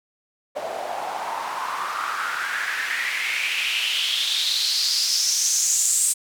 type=noise with band-pass filter sweep; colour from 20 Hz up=white; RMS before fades=-24 dBFS; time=0.55-6.14 s; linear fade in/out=20 ms; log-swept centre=620 to 8300 Hz; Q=5; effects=none